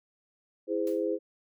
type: chord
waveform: sine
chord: E augmented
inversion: none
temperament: just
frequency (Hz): 329.6 / 412 / 515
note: E4 / G#4 / B#4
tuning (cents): 0 / -14 / -28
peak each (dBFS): -31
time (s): 0.67-1.19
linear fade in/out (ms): 50
type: noise with exponential decay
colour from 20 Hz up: white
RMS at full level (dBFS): -48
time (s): 0.87-1.09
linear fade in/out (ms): 0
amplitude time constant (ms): 47
effects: none